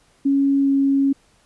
sine tone with pitch glide, 276.9 to 275.1 Hz, C#4 to C#4, -2 to -13 cents, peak -14 dBFS, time 0.25-1.13 s, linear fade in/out 10 ms, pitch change -11 cents, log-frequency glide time 0.61-0.69 s, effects pink hiss -58 dBFS RMS until 1.45 s + resampled to 24000 Hz

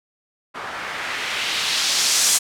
blue noise with low-pass filter sweep, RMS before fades -22 dBFS, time 0.54-2.39 s, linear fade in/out 20 ms, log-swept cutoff 1100 to 7900 Hz, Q 1.3, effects none

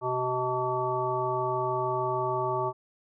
harmonic tone, 126.7 Hz, B2, 45 cents sharp, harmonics 1 / 3 / 5 / 7 / 9, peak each -36 / -31 / -33 / -31 / -32 dBFS, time 0.01-2.73 s, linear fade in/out 50 ms, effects none

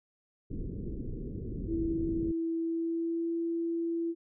pink low-pass noise, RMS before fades -37 dBFS, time 0.5-2.32 s, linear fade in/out 10 ms, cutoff 420 Hz, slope 48 dB/octave
sine tone with pitch glide, 329.6 to 334.8 Hz, E4 to E4, 0 to +27 cents, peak -29 dBFS, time 1.67-4.15 s, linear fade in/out 50 ms, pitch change +27 cents, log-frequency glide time 2.58-3.33 s
effects none

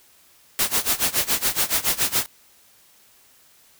white noise with tremolo, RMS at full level -19 dBFS, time 0.59-2.26 s, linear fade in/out 0 ms, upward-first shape sine, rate 7.1 Hz, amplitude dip 90%, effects white hiss -55 dBFS RMS until 3.79 s

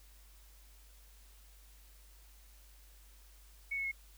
sine tone with pitch steps, 2218 / 2194 / 2170 Hz, C#7 / C#7 / C#7, 0 / -18 / -37 cents, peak -34 dBFS, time 3.71-3.917 s, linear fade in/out 10 ms, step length 69 ms, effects added 50 Hz sine -57 dBFS peak until 4.17 s + white hiss -64 dBFS RMS until 4.17 s

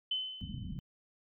sine tone with exponential decay, 3042 Hz, F#7, 47 cents sharp, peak -29 dBFS, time 0.11-0.8 s, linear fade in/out 5 ms, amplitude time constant 150 ms
white low-pass noise, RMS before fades -41 dBFS, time 0.41-0.79 s, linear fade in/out 0 ms, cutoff 230 Hz, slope 48 dB/octave
effects none

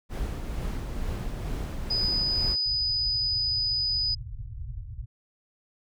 brown noise with tremolo, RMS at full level -30 dBFS, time 0.09-2.57 s, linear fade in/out 50 ms, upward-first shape triangle, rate 2.2 Hz, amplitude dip 35%
sine tone, 4978 Hz, D#8, in tune, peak -24 dBFS, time 1.9-4.15 s, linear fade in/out 10 ms
pink low-pass noise, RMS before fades -37 dBFS, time 2.65-5.06 s, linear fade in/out 20 ms, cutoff 130 Hz, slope 96 dB/octave
effects none

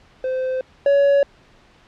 triangle tone pair in turn, 517 / 562.2 Hz, C5 / C#5, -21 / +24 cents, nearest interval minor second, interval 145 cents, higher second, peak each -18 / -10 dBFS, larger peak second, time 0.24-0.61 / 0.86-1.23 s, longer neither, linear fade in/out 2 ms, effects pink hiss -52 dBFS RMS until 1.87 s + low-pass 4000 Hz 12 dB/octave

